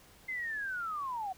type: linear sweep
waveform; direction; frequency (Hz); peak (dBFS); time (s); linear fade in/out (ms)
sine; down; 2086 to 728; -34; 0.28-1.33; 10
effects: pink hiss -59 dBFS RMS until 1.37 s